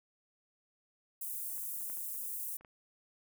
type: high-pass noise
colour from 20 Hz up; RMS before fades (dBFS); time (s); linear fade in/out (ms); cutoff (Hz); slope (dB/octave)
white; -40; 1.21-2.57; 5; 9200; 24
type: clicks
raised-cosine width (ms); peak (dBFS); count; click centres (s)
0.5; -43 / -47 / -38 / -47 / -44 / -45 / -41; 7; 1.579 / 1.808 / 1.899 / 1.969 / 2.145 / 2.61 / 2.648
effects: none